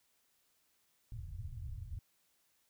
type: low-pass noise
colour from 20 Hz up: white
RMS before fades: -44 dBFS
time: 1.12-1.99 s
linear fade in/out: 2 ms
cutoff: 120 Hz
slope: 48 dB/octave
effects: white hiss -75 dBFS RMS until 2.69 s